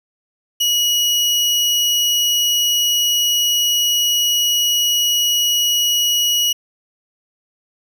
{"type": "tone", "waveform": "30% pulse", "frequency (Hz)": 2910, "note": "F#7", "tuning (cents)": -29, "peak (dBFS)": -11, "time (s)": [0.6, 6.53], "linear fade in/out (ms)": 10, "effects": []}